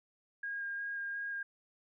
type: tone with vibrato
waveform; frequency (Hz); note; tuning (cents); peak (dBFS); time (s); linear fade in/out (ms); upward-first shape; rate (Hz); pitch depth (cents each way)
sine; 1622; G#6; -41; -36; 0.43-1.43; 5; square; 2.8; 9
effects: none